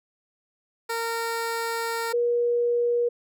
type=tone pair in turn; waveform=15% pulse / sine; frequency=460 / 478.2 Hz; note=A#4 / A#4; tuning=-23 / +44 cents; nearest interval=minor second; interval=67 cents; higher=second; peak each=-20 / -20 dBFS; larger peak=neither; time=0.89-2.13 / 2.13-3.09 s; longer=first; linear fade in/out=10 ms; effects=none